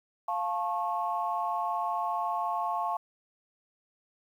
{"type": "chord", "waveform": "sine", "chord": "F augmented", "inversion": "none", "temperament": "just", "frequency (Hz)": [698.5, 873.1, 1091.3], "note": ["F5", "A5", "C#6"], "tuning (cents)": [0, -14, -27], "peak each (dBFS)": -32, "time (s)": [0.28, 2.97], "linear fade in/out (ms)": 5, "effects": ["tanh soft clip ceiling -18 dBFS", "10-bit"]}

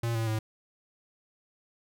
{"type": "tone with pitch steps", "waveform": "square", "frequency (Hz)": [116.54, 113.03, 109.62], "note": ["A#2", "A2", "A2"], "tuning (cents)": [0, 47, -6], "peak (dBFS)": -28, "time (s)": [0.03, 0.39], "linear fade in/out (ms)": 5, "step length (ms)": 120, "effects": []}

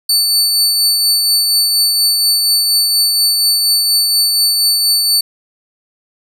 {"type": "tone with tremolo", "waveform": "sawtooth", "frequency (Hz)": 4500, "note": "C#8", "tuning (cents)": 25, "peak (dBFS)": -6, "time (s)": [0.09, 5.21], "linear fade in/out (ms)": 5, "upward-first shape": "triangle", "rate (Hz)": 4.2, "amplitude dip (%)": 35, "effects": []}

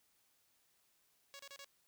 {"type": "tone bursts", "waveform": "5% pulse", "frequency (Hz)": 557, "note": "C#5", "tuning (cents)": 8, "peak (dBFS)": -39, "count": 4, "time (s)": [1.34, 1.645], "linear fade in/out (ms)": 0, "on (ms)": 53, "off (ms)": 31, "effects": ["white hiss -75 dBFS RMS until 1.87 s"]}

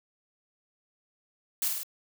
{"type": "noise with echo", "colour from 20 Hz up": "blue", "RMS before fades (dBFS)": -28, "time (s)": [1.62, 1.68], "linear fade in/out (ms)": 2, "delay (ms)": 51, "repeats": 3, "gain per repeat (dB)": -3, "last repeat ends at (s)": 1.833, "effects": []}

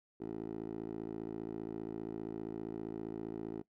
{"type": "tone with band-pass filter", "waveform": "10% pulse", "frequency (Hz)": 55.1, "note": "A1", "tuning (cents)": 3, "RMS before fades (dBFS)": -42, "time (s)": [0.2, 3.62], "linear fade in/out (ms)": 10, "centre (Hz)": 370, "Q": 2.7, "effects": ["noise-tail reverb RT60 0.1 s tail -19 dB re dry"]}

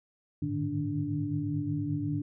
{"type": "tone cluster", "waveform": "sine", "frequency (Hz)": [100.9, 109.5, 148.6, 153.9, 291.7], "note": ["G#2", "A2", "D3", "D#3", "D4"], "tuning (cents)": [-49, -8, 21, -19, -12], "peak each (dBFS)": [-38, -37, -34, -39, -32], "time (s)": [0.42, 2.22], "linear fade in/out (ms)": 5, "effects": []}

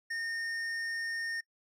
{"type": "tone with hard clipping", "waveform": "sine", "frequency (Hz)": 1832, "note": "A#6", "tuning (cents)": -31, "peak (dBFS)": -35, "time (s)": [0.1, 1.41], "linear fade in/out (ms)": 10, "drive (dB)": 8, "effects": ["noise-tail reverb RT60 0.1 s tail -23 dB re dry"]}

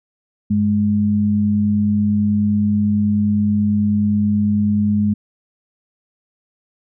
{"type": "tone pair together", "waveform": "sine", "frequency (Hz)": [98.78, 208.1], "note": ["G2", "G#3"], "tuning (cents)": [14, 4], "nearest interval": "octave + minor second", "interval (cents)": 1290, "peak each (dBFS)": [-21, -14], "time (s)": [0.5, 5.14], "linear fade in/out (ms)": 10, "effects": []}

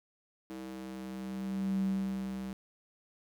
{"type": "tone with high-pass filter sweep", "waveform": "square", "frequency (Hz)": 64.6, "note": "C2", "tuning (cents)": -21, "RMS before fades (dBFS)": -36, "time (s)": [0.5, 2.53], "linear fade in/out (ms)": 0, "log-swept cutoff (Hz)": [270, 160], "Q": 9.4, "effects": []}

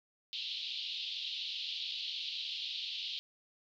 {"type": "band-pass noise", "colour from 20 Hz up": "white", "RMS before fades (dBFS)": -40, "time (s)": [0.33, 3.19], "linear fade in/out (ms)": 0, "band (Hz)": [2900, 4200], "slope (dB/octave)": 48, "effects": []}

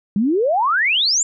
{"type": "exponential sweep", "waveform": "sine", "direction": "up", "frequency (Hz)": [190.2, 7510], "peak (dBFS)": -14, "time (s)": [0.16, 1.23], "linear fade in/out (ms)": 2, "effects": []}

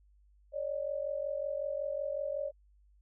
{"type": "tone pair together", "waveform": "sine", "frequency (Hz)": [556, 601.4], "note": ["C#5", "D5"], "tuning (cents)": [5, 41], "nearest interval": "minor second", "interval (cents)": 136, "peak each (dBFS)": [-35, -36], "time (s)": [0.52, 2.52], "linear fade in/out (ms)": 50, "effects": ["added 50 Hz sine -61 dBFS peak until 3.01 s"]}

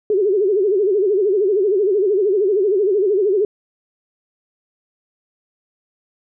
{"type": "tone with vibrato", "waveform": "sine", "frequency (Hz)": 398.2, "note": "G4", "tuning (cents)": 27, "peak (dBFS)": -13, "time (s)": [0.1, 3.45], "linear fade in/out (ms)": 2, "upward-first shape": "sine", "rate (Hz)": 13, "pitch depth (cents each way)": 150, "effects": []}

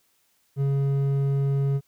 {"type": "tone with hard clipping", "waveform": "sine", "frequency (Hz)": 138.59, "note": "C#3", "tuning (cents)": 0, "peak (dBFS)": -22, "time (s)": [0.56, 1.81], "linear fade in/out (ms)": 50, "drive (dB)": 6, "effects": ["white hiss -67 dBFS RMS until 1.87 s"]}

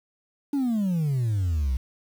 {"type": "exponential sweep", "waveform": "sine", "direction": "down", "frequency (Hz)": [292, 60.6], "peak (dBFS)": -19, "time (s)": [0.53, 1.77], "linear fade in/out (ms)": 5, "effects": ["tanh soft clip ceiling -21 dBFS", "8-bit"]}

